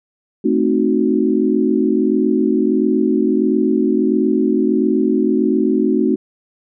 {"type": "chord", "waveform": "sine", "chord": "A diminished seventh", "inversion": "none", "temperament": "equal with one note detuned", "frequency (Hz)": [220, 261.6, 308.6, 370], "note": ["A3", "C4", "Eb4", "Gb4"], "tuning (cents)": [0, 0, -14, 0], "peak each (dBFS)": -18, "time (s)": [0.44, 6.16], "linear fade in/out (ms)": 10, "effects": []}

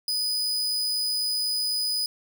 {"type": "tone", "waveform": "40% pulse", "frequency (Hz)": 4978, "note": "D#8", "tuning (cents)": 0, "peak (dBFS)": -23, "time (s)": [0.08, 2.06], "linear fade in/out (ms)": 2, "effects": ["10-bit"]}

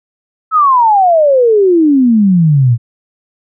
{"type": "exponential sweep", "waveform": "sine", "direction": "down", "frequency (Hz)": [1318.5, 112.5], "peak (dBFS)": -5, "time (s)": [0.51, 2.78], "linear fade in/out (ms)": 50, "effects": []}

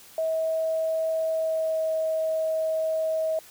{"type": "tone with pitch glide", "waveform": "sine", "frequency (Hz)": [643, 637.8], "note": ["E5", "D#5"], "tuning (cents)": [-43, 43], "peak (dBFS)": -23, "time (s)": [0.18, 3.39], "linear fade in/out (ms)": 2, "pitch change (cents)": -14, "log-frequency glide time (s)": [1.31, 1.84], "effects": ["white hiss -50 dBFS RMS until 3.5 s"]}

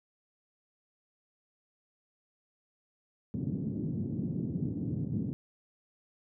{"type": "band-pass noise", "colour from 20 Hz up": "pink", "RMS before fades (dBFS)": -34, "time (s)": [3.34, 5.33], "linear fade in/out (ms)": 0, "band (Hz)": [120, 280], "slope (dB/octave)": 24, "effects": []}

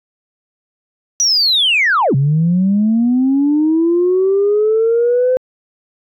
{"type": "linear two-way sweep", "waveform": "sine", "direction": "down then up", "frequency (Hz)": [5920, 131.6, 515], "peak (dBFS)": -9, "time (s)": [1.2, 5.37], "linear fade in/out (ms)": 0, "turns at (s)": 2.15, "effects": ["tanh soft clip ceiling -6 dBFS"]}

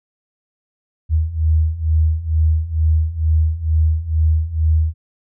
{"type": "beating tone pair", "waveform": "sine", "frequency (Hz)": [77.78, 79.98], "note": ["D#2", "D#2"], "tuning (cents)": [0, 48], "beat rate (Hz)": 2.2, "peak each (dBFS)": [-18, -15], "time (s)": [1.09, 4.94], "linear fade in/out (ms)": 50, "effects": []}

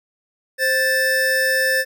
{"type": "tone pair together", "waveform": "square", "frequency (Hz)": [523.8, 1760], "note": ["C5", "A6"], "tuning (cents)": [2, 0], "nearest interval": "octave + major sixth", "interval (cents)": 2098, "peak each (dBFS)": [-22, -18], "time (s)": [0.58, 1.85], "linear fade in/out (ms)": 50, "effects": []}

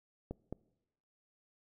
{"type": "clicks", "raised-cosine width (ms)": 2, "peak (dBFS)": -26, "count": 2, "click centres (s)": [0.31, 0.526], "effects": ["noise-tail reverb RT60 0.9 s tail -23 dB re dry"]}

